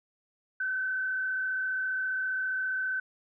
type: tone with frequency modulation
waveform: sine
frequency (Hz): 1526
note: G6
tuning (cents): -47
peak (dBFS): -28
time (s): 0.6-3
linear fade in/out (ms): 5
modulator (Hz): 34.9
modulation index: 0.61
effects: none